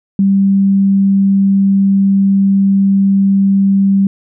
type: tone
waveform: sine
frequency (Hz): 196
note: G3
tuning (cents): 0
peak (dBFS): -7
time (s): 0.19-4.07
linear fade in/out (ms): 2
effects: none